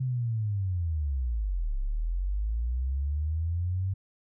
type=linear two-way sweep; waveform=sine; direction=down then up; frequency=131.8 to 32.67 to 96.9 Hz; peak=-26 dBFS; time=0-3.94 s; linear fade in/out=10 ms; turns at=1.77 s; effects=none